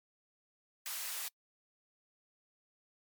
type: high-pass noise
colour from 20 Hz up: white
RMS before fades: -40 dBFS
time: 0.86-1.28 s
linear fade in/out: 0 ms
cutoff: 930 Hz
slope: 12 dB/octave
effects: noise-tail reverb RT60 0.1 s tail -26 dB re dry + MP3 96 kbps